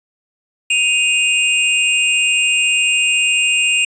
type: tone pair together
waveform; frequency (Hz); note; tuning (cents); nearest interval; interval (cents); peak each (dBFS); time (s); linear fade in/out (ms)
square; 2508 / 2794; D#7 / F7; +13 / 0; major second; 187; -16; 0.7-3.85; 5
effects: resampled to 24000 Hz